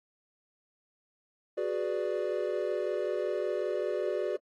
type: chord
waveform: triangle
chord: G# half-diminished seventh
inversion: third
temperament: equal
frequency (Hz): 370 / 415.3 / 493.9 / 587.3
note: F#4 / G#4 / B4 / D5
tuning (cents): 0 / 0 / 0 / 0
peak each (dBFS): -32 / -33 / -34 / -32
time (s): 1.57-4.37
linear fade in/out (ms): 10
effects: AAC 32 kbps